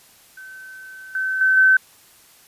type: tone with level steps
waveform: sine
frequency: 1533 Hz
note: G6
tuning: 39 cents flat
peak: -36 / -20 / -13 / -10 dBFS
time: 0.37-1.77 s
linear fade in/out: 5 ms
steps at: 1.15 / 1.41 / 1.57 s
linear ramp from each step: 2 ms
effects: white hiss -51 dBFS RMS until 2.47 s + resampled to 32000 Hz